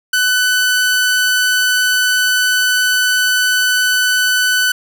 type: tone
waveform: sawtooth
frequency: 1499 Hz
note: F#6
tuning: 22 cents sharp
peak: -8 dBFS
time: 0.13-4.72 s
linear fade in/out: 5 ms
effects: none